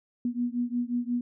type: beating tone pair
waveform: sine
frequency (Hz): 240 / 245.6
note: B3 / B3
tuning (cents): -49 / -9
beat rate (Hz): 5.6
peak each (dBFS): -29 / -30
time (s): 0.25-1.21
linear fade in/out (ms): 2
effects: none